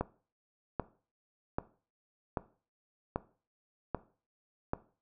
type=click train; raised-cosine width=1 ms; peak=-17 dBFS; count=7; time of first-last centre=0.01-4.734 s; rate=1.27 Hz; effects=noise-tail reverb RT60 0.4 s tail -17 dB re dry